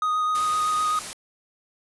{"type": "tone with vibrato", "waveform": "triangle", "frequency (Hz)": 1244.5, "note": "D#6", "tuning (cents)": 0, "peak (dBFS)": -19, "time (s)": [0.02, 0.99], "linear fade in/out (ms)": 2, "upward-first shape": "sine", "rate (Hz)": 7.8, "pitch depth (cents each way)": 11}
{"type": "noise", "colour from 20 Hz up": "white", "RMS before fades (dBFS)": -34, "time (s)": [0.35, 1.13], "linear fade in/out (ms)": 0}
{"effects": ["resampled to 24000 Hz"]}